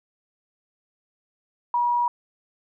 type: tone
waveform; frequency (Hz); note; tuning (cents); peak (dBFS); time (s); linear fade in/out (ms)
sine; 962; B5; -46; -19; 1.74-2.08; 2
effects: none

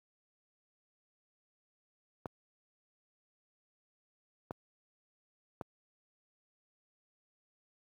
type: clicks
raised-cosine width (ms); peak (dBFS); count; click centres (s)
1; -24; 3; 2.258 / 4.509 / 5.612
effects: high-pass 80 Hz 12 dB/octave + 10-bit

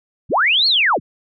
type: linear two-way sweep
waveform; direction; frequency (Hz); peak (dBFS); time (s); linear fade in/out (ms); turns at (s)
sine; up then down; 43.65 to 4435 to 43.65; -12; 0.29-1; 50; 0.67
effects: none

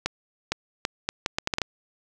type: accelerating click train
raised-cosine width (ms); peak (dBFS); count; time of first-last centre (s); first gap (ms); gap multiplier
0.2; -7; 10; 0.06-1.617; 460; 0.72
effects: none

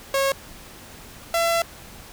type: tone pair in turn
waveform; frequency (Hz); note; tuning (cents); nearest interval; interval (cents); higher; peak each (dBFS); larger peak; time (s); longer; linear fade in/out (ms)
sawtooth; 546 / 673.3; C#5 / E5; -26 / +36; major third; 362; second; -15; neither; 0.14-0.32 / 1.34-1.62; second; 2
effects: pink hiss -43 dBFS RMS until 2.12 s

